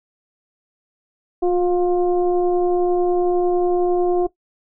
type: tone with frequency modulation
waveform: sine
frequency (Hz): 356.5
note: F4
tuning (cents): +36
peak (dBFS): -14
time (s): 1.42-4.27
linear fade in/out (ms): 10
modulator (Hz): 351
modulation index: 0.69
effects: noise-tail reverb RT60 0.1 s tail -17 dB re dry